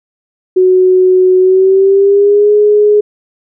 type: tone with pitch glide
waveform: sine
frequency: 370 to 417.7 Hz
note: F#4 to G#4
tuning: 0 to +10 cents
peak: -4 dBFS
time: 0.56-3.01 s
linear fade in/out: 10 ms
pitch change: +210 cents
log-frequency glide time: 1.39-2.52 s
effects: none